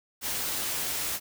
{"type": "noise", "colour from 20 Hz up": "white", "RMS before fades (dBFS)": -31, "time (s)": [0.21, 1.2], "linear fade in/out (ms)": 50, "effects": []}